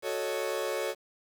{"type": "chord", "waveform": "40% pulse", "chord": "D# half-diminished seventh", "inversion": "first", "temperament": "equal", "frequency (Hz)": [370, 440, 554.4, 622.3], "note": ["F#4", "A4", "C#5", "D#5"], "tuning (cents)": [0, 0, 0, 0], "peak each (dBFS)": [-36, -34, -33, -38], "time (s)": [0.02, 0.95], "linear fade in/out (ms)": 50, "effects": ["9-bit"]}